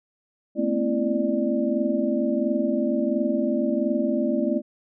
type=tone cluster; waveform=sine; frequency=221 / 242.4 / 265.3 / 332.4 / 593 Hz; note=A3 / B3 / C4 / E4 / D5; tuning=+8 / -32 / +24 / +15 / +17 cents; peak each=-27 dBFS; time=0.55-4.62 s; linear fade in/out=50 ms; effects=none